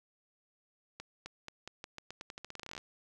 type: accelerating click train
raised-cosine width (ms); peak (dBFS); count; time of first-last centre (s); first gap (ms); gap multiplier
0.2; -26; 22; 1-2.779; 260; 0.86
effects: none